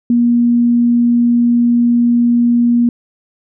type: tone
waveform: sine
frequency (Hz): 238.4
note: A#3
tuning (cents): +39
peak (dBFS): -8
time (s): 0.1-2.89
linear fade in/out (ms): 2
effects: none